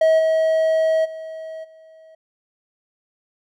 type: tone with level steps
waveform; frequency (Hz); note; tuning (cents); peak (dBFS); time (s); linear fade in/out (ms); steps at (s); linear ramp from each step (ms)
triangle; 640; D#5; +49; -10 / -13 / -28 / -42; 0.01-2.15; 5; 0.18 / 1.04 / 1.63; 20
effects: none